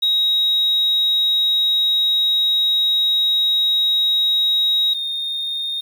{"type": "tone pair in turn", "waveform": "sine", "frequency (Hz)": [3800, 3677], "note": ["A#7", "A#7"], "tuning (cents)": [33, -24], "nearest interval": "minor second", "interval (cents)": 57, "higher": "first", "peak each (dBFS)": [-13, -21], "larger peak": "first", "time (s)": [[0.02, 4.94], [4.94, 5.81]], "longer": "first", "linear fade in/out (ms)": 10, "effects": ["tanh soft clip ceiling -10 dBFS", "7-bit"]}